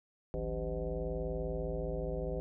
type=tone with frequency modulation; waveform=sine; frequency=277.2 Hz; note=C#4; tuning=in tune; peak=-33 dBFS; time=0.34-2.4 s; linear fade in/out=0 ms; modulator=115 Hz; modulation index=2.8; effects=none